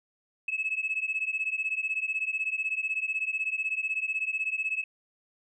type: beating tone pair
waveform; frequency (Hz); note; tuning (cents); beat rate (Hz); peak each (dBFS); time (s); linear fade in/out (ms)
sine; 2580 / 2596; E7 / E7; -38 / -27; 16; -30; 0.48-4.84; 5
effects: tanh soft clip ceiling -21 dBFS